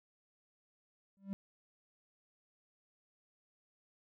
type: tone with exponential growth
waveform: triangle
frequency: 196 Hz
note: G3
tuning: in tune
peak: -31 dBFS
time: 1.17-1.33 s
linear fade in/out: 0 ms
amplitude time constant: 34 ms
effects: none